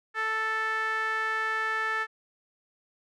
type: tone with band-pass filter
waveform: sawtooth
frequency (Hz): 440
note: A4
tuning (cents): 0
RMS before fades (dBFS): -29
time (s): 0.14-2.07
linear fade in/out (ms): 50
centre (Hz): 1600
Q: 6.4
effects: none